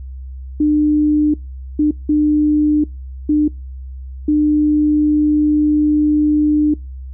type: tone bursts at uneven times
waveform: sine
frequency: 300 Hz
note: D4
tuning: 37 cents sharp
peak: -10 dBFS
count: 5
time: 0.6-1.34 / 1.79-1.91 / 2.09-2.84 / 3.29-3.48 / 4.28-6.74 s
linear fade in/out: 5 ms
effects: noise-tail reverb RT60 0.2 s tail -23 dB re dry + added 65 Hz sine -27 dBFS peak until 7.13 s